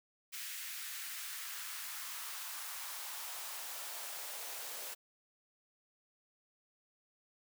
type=noise with high-pass filter sweep; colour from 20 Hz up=white; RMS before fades=-44 dBFS; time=0.32-4.95 s; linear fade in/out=20 ms; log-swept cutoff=2000 to 500 Hz; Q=1.6; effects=none